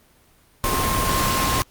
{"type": "tone in noise", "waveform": "sine", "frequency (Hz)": 1061, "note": "C6", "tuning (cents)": 24, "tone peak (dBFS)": -23, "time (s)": [0.64, 1.62], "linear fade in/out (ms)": 0, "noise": "pink", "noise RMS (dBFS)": -22, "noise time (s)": [0.64, 1.62], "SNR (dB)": -4, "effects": ["pink hiss -56 dBFS RMS until 1.7 s", "Opus 24 kbps"]}